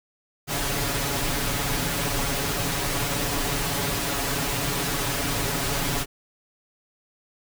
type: noise with comb filter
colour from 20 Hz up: pink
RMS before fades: -26 dBFS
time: 0.47-6.06 s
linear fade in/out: 50 ms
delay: 7.1 ms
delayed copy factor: +0.85
effects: none